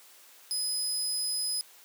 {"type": "tone", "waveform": "25% pulse", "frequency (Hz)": 5040, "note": "D#8", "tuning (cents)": 21, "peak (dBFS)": -24, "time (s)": [0.51, 1.61], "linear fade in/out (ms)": 0, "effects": ["white hiss -55 dBFS RMS until 1.84 s", "high-pass 400 Hz 12 dB/octave"]}